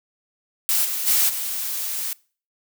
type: noise with level steps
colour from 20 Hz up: blue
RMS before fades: -20 / -26 / -18 / -27 dBFS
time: 0.69-2.13 s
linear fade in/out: 0 ms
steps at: 0.84 / 1.06 / 1.28 s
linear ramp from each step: 20 ms
effects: noise-tail reverb RT60 0.4 s tail -23 dB re dry